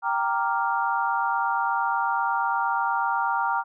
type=chord; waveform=sine; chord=G minor seventh; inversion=none; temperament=equal; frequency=784 / 932.3 / 1174.7 / 1396.9 Hz; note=G5 / Bb5 / D6 / F6; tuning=0 / 0 / 0 / 0 cents; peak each=-28 / -25 / -30 / -28 dBFS; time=0.02-3.64 s; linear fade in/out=50 ms; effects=none